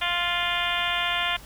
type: harmonic tone with a mistuned harmonic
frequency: 349.2 Hz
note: F4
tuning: in tune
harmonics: 2 / 3 / 4 / 5 / 6 / 7 / 8 / 9 / 10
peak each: -32 / -32 / -32 / -32 / -32 / -32 / -32 / -32 / -32 dBFS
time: 0.01-1.37 s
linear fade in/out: 10 ms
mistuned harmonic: 8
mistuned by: +30 cents
effects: added 50 Hz sine -47 dBFS peak until 1.45 s + pink hiss -47 dBFS RMS until 1.45 s